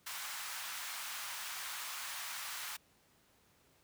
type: high-pass noise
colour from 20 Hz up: pink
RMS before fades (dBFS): -43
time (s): 0.06-2.77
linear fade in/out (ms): 10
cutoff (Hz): 980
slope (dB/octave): 24
effects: pink hiss -69 dBFS RMS until 3.83 s + high-pass 60 Hz 12 dB/octave